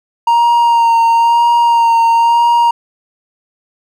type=tone with vibrato; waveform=triangle; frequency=932.3 Hz; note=A#5; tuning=in tune; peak=-5 dBFS; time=0.27-2.71 s; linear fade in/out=5 ms; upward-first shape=sine; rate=1 Hz; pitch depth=22 cents each way; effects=none